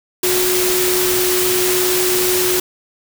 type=tone in noise; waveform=sine; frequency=364.9 Hz; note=F#4; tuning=24 cents flat; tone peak=-17 dBFS; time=0.23-2.6 s; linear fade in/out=5 ms; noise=white; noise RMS=-18 dBFS; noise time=0.23-2.6 s; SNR=-2 dB; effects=none